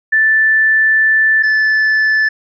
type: tone pair in turn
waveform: sine / triangle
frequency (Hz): 1760 / 1744.8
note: A6 / A6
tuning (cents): 0 / -15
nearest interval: unison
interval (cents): 15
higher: first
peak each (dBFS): -8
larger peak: neither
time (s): 0.12-1.43 / 1.43-2.29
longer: first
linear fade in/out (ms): 10
effects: resampled to 16000 Hz